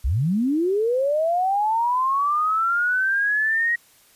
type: linear sweep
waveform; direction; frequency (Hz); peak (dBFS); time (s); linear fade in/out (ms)
sine; up; 49.91 to 1900; -18; 0.04-3.76; 10
effects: white hiss -55 dBFS RMS until 4.15 s + resampled to 32000 Hz